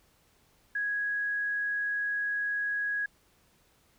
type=tone; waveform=sine; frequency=1661.2 Hz; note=G#6; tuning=in tune; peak=-28 dBFS; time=0.75-3.06 s; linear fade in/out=5 ms; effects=pink hiss -66 dBFS RMS until 3.98 s